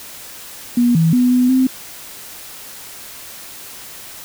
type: tone with pitch steps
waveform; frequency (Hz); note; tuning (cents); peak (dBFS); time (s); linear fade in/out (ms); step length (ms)
sine; 241 / 163.2 / 248.1 / 249.7 / 259.7; B3 / E3 / B3 / B3 / C4; -42 / -17 / +8 / +19 / -13; -10; 0.77-1.67; 5; 180
effects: white hiss -35 dBFS RMS until 4.24 s